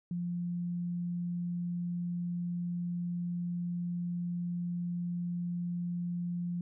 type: tone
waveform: sine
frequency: 174.61 Hz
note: F3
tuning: in tune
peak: -32 dBFS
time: 0.11-6.61 s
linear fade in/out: 2 ms
effects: none